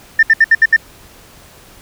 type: tone bursts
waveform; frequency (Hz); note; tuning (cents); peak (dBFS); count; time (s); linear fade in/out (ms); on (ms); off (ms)
sine; 1795; A6; +34; -3; 6; 0.19-0.764; 5; 39; 68
effects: tanh soft clip ceiling 0 dBFS + pink hiss -42 dBFS RMS until 1.81 s